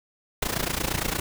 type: noise with amplitude modulation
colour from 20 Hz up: pink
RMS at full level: -24 dBFS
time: 0.42-1.2 s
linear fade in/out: 5 ms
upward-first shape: sine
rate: 28.7 Hz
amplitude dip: 85%
effects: none